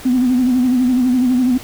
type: tone with vibrato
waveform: sine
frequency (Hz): 251.5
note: B3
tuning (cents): +32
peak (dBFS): -10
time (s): 0.05-1.58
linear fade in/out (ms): 10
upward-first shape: sine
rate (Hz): 12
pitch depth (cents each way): 60
effects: tanh soft clip ceiling -7 dBFS + pink hiss -35 dBFS RMS until 1.63 s